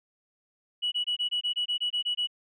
sine tone bursts, 2935 Hz, F#7, 15 cents flat, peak -24 dBFS, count 12, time 0.82-2.273 s, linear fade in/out 20 ms, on 100 ms, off 23 ms, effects tanh soft clip ceiling -21 dBFS

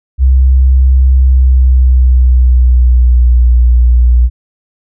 sine tone with pitch glide, 65 to 60.3 Hz, C2 to B1, -11 to -41 cents, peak -3 dBFS, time 0.18-4.3 s, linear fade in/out 50 ms, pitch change -130 cents, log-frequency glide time 1.15-3.48 s, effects none

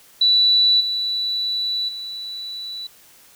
sine tone with level steps, 3955 Hz, B7, 2 cents sharp, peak -12 / -20 / -28 dBFS, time 0.21-2.87 s, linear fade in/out 5 ms, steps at 0.8 / 1.88 s, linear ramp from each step 10 ms, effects white hiss -50 dBFS RMS until 3.35 s

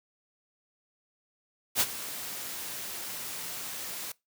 white noise with ADSR envelope, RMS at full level -23 dBFS, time 1.75-4.12 s, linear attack 57 ms, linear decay 45 ms, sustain -15 dB, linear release 5 ms, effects noise-tail reverb RT60 0.2 s tail -22 dB re dry + high-pass 100 Hz 12 dB/octave

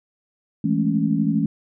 sine chord, A major seventh, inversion second, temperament equal, 164.81 / 207.7 / 220 / 277.2 Hz, E3 / G#3 / A3 / C#4, 0 / 0 / 0 / 0 cents, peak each -23 dBFS, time 0.64-1.46 s, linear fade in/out 5 ms, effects none

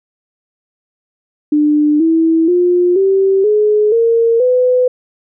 sine tone with pitch steps, 298.6 / 325.6 / 355.1 / 387.2 / 422.3 / 460.5 / 502.2 Hz, D4 / E4 / F4 / G4 / G#4 / A#4 / B4, +29 / -21 / +29 / -21 / +29 / -21 / +29 cents, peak -8 dBFS, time 1.52-4.88 s, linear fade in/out 5 ms, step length 480 ms, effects none

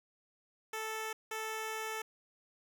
10% pulse tone bursts at uneven times, 439.4 Hz, A4, 2 cents flat, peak -29 dBFS, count 2, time 0.73-1.13 / 1.31-2.02 s, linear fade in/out 5 ms, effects none

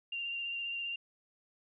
sine tone with vibrato, 2779 Hz, F7, 9 cents flat, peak -35 dBFS, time 0.12-0.96 s, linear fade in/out 5 ms, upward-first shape triangle, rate 15 Hz, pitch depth 20 cents each way, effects none

